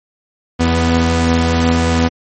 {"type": "tone pair together", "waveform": "sawtooth", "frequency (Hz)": [83.21, 246.9], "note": ["E2", "B3"], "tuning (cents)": [17, 0], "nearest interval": "octave + perfect fifth", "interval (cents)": 1883, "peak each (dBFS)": -10, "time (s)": [0.59, 2.09], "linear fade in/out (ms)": 20, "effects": ["MP3 32 kbps"]}